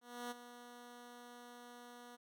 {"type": "tone with ADSR envelope", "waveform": "10% pulse", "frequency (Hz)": 242.2, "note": "B3", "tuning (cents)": -34, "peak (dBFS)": -33, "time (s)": [0.01, 2.17], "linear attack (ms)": 300, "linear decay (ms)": 21, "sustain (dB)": -12, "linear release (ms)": 23, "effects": []}